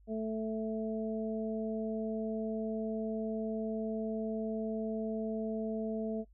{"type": "harmonic tone", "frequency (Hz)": 220, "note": "A3", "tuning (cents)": 0, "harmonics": [1, 2, 3], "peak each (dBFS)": [-35, -38, -40], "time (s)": [0.07, 6.25], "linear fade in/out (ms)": 50, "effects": ["noise-tail reverb RT60 0.1 s tail -25 dB re dry", "added 50 Hz sine -58 dBFS peak until 6.33 s"]}